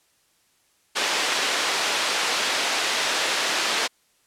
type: band-pass noise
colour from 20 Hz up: white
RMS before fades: -24 dBFS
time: 0.95-3.88 s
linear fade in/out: 20 ms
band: 380 to 4300 Hz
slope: 12 dB/octave
effects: white hiss -64 dBFS RMS until 4.26 s + low-pass 11000 Hz 12 dB/octave